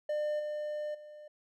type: tone with level steps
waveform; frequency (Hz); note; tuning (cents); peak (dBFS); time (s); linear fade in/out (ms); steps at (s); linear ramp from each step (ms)
triangle; 600; D5; +37; -28 / -32 / -45; 0.09-1.28; 5; 0.39 / 0.94; 10
effects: none